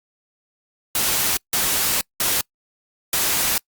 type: noise bursts at uneven times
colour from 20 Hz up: white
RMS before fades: -20 dBFS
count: 4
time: 0.95-1.37 / 1.53-2.01 / 2.2-2.41 / 3.13-3.58 s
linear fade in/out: 2 ms
effects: noise-tail reverb RT60 0.1 s tail -26 dB re dry + Opus 48 kbps

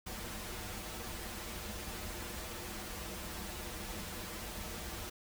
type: noise with comb filter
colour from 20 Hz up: pink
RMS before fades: -43 dBFS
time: 0.06-5.1 s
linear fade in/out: 10 ms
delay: 7.3 ms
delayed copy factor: -0.95
effects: none

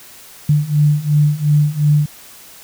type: beating tone pair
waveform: sine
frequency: 146.83 / 149.63 Hz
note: D3 / D3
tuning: 0 / +33 cents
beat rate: 2.8 Hz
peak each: -15 / -13 dBFS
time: 0.49-2.06 s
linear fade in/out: 5 ms
effects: white hiss -40 dBFS RMS until 2.63 s

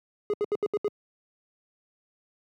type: tone bursts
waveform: triangle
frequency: 415.3 Hz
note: G#4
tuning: in tune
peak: -21 dBFS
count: 6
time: 0.3-0.88 s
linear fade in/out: 0 ms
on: 35 ms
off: 74 ms
effects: high-pass 150 Hz 12 dB/octave

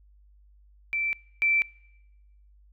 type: tone pair in turn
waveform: sine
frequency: 2335 / 2335 Hz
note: D7 / D7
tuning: -11 / -11 cents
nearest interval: unison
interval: 0 cents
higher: neither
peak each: -25 / -20 dBFS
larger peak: second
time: 0.93-1.13 / 1.42-1.62 s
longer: neither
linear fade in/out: 0 ms
effects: noise-tail reverb RT60 1.0 s tail -25 dB re dry + added 50 Hz sine -54 dBFS peak until 2.72 s

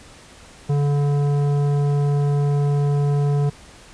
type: tone with tanh clipping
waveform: sine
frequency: 143.8 Hz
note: D3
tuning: 36 cents flat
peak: -18 dBFS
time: 0.69-3.5 s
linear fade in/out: 10 ms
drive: 13 dB
effects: pink hiss -45 dBFS RMS until 3.93 s + resampled to 22050 Hz

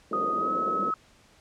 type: band-pass noise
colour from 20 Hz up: white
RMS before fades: -34 dBFS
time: 0.11-0.91 s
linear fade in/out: 5 ms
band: 180 to 580 Hz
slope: 48 dB/octave
type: tone with pitch glide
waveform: sine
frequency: 1244.5 to 1286.2 Hz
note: D#6 to E6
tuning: 0 to -43 cents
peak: -25 dBFS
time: 0.13-0.94 s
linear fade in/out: 2 ms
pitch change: +57 cents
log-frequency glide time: 0.35-0.52 s
effects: pink hiss -58 dBFS RMS until 1.4 s + low-pass 8000 Hz 12 dB/octave

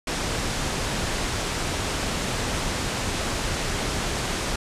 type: low-pass noise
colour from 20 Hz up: pink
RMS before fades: -27 dBFS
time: 0.07-4.56 s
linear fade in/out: 5 ms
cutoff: 8900 Hz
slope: 24 dB/octave
effects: resampled to 32000 Hz

